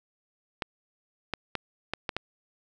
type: clicks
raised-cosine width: 0.3 ms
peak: -13 dBFS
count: 6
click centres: 0.622 / 1.337 / 1.553 / 1.936 / 2.092 / 2.166 s
effects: none